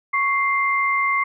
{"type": "tone pair together", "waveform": "sine", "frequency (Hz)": [1108.7, 2093], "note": ["C#6", "C7"], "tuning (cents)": [0, 0], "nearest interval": "major seventh", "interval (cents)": 1100, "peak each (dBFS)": -20, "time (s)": [0.13, 1.24], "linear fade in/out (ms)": 10, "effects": []}